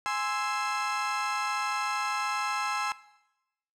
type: chord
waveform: 30% pulse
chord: Ab augmented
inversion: none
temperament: equal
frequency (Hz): 830.6 / 1046.5 / 1318.5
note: Ab5 / C6 / E6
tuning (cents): 0 / 0 / 0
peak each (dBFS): -30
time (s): 0.06-2.92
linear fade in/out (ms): 0
effects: noise-tail reverb RT60 0.9 s tail -18 dB re dry + low-pass 7000 Hz 12 dB/octave